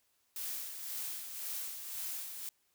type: noise with tremolo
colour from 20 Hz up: blue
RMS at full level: -39 dBFS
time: 0.36-2.49 s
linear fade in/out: 2 ms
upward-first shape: sine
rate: 1.9 Hz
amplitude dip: 50%
effects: white hiss -75 dBFS RMS until 2.74 s